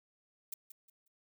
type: noise with echo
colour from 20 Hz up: violet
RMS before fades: -40 dBFS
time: 0.52-0.54 s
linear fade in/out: 5 ms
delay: 180 ms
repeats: 3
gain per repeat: -11 dB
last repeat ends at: 1.08 s
effects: none